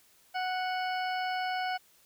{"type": "harmonic tone", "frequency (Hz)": 739, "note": "F#5", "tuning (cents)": -2, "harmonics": [1, 2, 3, 4, 6, 7], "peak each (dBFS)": [-31, -37, -41, -43, -47, -48], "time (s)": [0.34, 1.78], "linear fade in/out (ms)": 20, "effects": ["white hiss -63 dBFS RMS until 2.05 s"]}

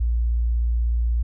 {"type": "tone", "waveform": "sine", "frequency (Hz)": 58.27, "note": "A#1", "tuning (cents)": 0, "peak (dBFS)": -18, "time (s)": [0, 1.23], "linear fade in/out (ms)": 10, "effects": []}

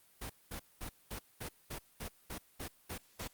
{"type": "noise bursts", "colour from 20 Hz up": "pink", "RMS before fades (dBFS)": -42, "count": 11, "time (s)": [0.21, 3.278], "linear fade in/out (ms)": 10, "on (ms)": 88, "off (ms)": 210, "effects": ["white hiss -66 dBFS RMS until 3.33 s", "Opus 32 kbps"]}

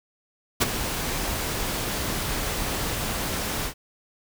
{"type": "noise with ADSR envelope", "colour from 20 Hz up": "pink", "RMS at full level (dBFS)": -17, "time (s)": [0.6, 3.74], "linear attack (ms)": 20, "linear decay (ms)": 22, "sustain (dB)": -11, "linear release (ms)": 85, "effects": []}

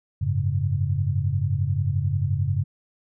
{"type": "chord", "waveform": "sine", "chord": "F# suspended second", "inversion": "none", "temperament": "equal", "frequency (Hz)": [92.5, 103.83, 138.59], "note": ["F#2", "G#2", "C#3"], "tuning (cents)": [0, 0, 0], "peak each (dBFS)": -25, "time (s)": [0.21, 2.64], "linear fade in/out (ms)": 10, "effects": []}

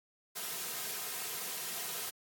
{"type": "noise with comb filter", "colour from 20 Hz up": "white", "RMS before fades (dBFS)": -39, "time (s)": [0.35, 2.11], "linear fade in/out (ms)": 20, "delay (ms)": 3.5, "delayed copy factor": -0.6, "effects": ["high-pass 200 Hz 12 dB/octave", "AAC 64 kbps"]}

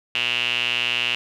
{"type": "tone with band-pass filter", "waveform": "sawtooth", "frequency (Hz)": 120, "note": "B2", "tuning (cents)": -49, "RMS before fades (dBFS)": -23, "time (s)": [0.15, 1.15], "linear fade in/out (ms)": 0, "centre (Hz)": 2800, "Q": 9, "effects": []}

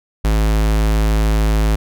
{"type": "tone", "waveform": "square", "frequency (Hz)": 53.5, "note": "A1", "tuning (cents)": -48, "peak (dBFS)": -13, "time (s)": [0.24, 1.76], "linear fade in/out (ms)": 10, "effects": []}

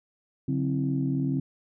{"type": "tone cluster", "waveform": "sine", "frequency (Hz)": [142.3, 184, 264.7, 328.7], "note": ["C#3", "F#3", "C4", "E4"], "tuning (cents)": [46, -9, 20, -5], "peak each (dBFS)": [-27, -34, -27, -35], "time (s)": [0.48, 1.4], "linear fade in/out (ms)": 5, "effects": ["tanh soft clip ceiling -14 dBFS"]}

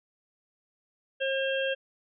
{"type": "harmonic tone with a mistuned harmonic", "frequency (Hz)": 537, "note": "C5", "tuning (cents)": 45, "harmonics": [1, 3, 5, 6], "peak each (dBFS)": [-28, -33, -35, -36], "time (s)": [1.2, 1.75], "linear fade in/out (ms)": 20, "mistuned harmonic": 5, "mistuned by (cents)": 15, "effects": []}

